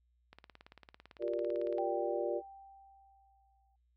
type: click train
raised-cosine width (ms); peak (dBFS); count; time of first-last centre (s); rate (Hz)
0.3; -36; 27; 0.33-1.783; 17.9
type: chord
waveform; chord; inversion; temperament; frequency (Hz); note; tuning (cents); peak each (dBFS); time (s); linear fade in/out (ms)
sine; G minor seventh; third; just; 352.8 / 392 / 470.4 / 588; F4 / G4 / Bb4 / D5; +18 / 0 / +16 / +2; -37 / -41 / -38 / -36; 1.19-2.42; 50
type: tone with exponential decay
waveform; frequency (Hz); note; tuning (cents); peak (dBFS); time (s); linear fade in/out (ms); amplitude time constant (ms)
sine; 784; G5; 0; -35; 1.78-3.76; 5; 430
effects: noise-tail reverb RT60 0.2 s tail -24 dB re dry + added 60 Hz sine -70 dBFS peak until 3.96 s